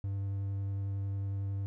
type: tone with vibrato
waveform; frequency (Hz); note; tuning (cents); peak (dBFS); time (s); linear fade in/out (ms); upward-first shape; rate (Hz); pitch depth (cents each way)
triangle; 98.6; G2; +11; -30; 0.04-1.66; 0; sine; 11; 9
effects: none